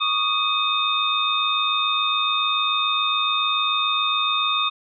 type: tone cluster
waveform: sine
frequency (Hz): 1123 / 1230 / 2531 / 3641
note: C#6 / D#6 / D#7 / A#7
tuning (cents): +22 / -20 / +29 / -41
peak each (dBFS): -27 / -24 / -27 / -22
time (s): 0-4.7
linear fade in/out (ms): 20
effects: none